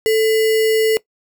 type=tone with sample-and-hold; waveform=sine; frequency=440 Hz; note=A4; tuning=in tune; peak=-11 dBFS; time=0.06-0.97 s; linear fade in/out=0 ms; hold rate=2450 Hz; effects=noise-tail reverb RT60 0.1 s tail -20 dB re dry